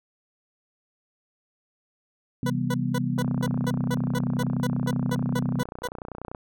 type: chord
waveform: sine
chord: C major seventh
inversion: none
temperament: just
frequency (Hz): 130.81 / 163.52 / 196.22 / 245.3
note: C3 / E3 / G3 / B3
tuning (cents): 0 / -14 / +2 / -12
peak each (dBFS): -28 / -30 / -31 / -28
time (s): 2.43-5.63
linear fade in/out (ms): 2
type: tone bursts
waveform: 20% pulse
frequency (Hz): 493.9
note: B4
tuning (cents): 0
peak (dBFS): -22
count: 15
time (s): 2.46-5.875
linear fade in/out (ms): 5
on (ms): 41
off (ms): 200
type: click train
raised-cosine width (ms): 1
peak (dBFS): -22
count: 97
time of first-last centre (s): 3.18-6.348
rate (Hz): 30.3
effects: none